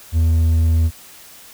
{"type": "tone with hard clipping", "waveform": "sine", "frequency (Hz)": 81.5, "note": "E2", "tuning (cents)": -19, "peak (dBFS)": -13, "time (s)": [0.12, 0.91], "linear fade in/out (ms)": 50, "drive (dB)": 3, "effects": ["white hiss -42 dBFS RMS until 1.53 s"]}